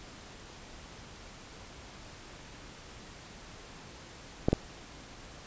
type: clicks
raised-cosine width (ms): 2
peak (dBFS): -10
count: 2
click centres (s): 4.485 / 4.53
effects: pink hiss -49 dBFS RMS until 5.46 s + resampled to 16000 Hz